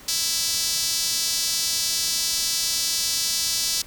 sawtooth tone with high-pass filter, 330 Hz, E4, 2 cents sharp, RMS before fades -24 dBFS, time 0.08-3.82 s, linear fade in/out 5 ms, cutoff 5000 Hz, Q 2.1, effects pink hiss -45 dBFS RMS until 3.86 s

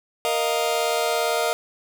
sawtooth chord, Bb suspended fourth, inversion none, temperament just, 466.2 / 621.6 / 699.2 Hz, Bb4 / Eb5 / F5, 0 / -2 / +2 cents, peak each -21 dBFS, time 0.25-1.53 s, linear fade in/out 0 ms, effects none

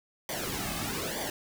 pink noise with flanger, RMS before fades -34 dBFS, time 0.29-1.3 s, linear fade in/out 2 ms, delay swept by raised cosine 0.74 to 2.14 ms, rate 1.1 Hz, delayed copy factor -0.8, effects none

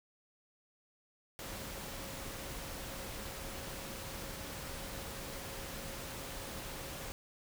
sine tone in noise, 544 Hz, C#5, 33 cents flat, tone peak -53 dBFS, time 1.39-7.12 s, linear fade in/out 0 ms, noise pink, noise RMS -44 dBFS, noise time 1.39-7.12 s, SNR -12 dB, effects none

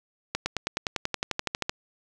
accelerating click train, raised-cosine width 0.2 ms, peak -9 dBFS, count 16, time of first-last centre 0.35-1.695 s, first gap 110 ms, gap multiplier 0.97, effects none

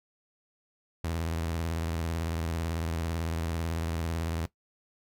sawtooth tone with vibrato, 82.41 Hz, E2, in tune, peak -26 dBFS, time 1.04-4.46 s, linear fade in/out 0 ms, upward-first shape sine, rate 18 Hz, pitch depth 100 cents each way, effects noise-tail reverb RT60 0.1 s tail -17 dB re dry

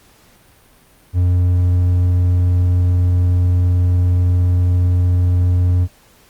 triangle tone, 89.3 Hz, F2, 39 cents sharp, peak -9 dBFS, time 1.13-5.88 s, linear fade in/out 50 ms, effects pink hiss -50 dBFS RMS until 6.29 s + Opus 48 kbps

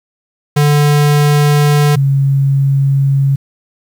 square / sine tone pair in turn, 146.83 / 137.6 Hz, D3 / C#3, 0 / -12 cents, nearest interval minor second, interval 112 cents, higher first, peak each -8 dBFS, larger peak neither, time 0.56-1.96 / 1.96-3.36 s, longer neither, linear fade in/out 10 ms, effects 7-bit

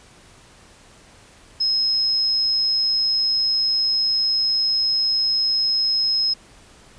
sine tone, 5140 Hz, E8, 45 cents flat, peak -17 dBFS, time 1.6-6.34 s, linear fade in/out 10 ms, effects pink hiss -49 dBFS RMS until 6.98 s + resampled to 22050 Hz

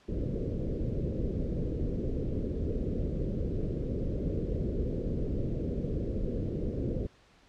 pink low-pass noise, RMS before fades -32 dBFS, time 0.08-7.07 s, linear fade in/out 10 ms, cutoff 520 Hz, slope 48 dB/octave, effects pink hiss -61 dBFS RMS until 7.48 s + low-pass 5000 Hz 12 dB/octave

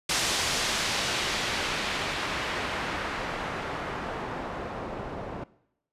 white noise with low-pass filter sweep, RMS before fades -31 dBFS, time 0.09-5.44 s, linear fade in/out 5 ms, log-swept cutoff 6600 to 650 Hz, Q 0.76, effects noise-tail reverb RT60 0.8 s tail -20 dB re dry + resampled to 32000 Hz

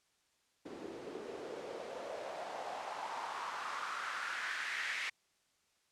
white noise with band-pass filter sweep, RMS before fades -42 dBFS, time 0.65-5.1 s, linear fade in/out 10 ms, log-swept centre 310 to 2100 Hz, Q 3.5, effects white hiss -75 dBFS RMS until 5.91 s + low-pass 8000 Hz 12 dB/octave

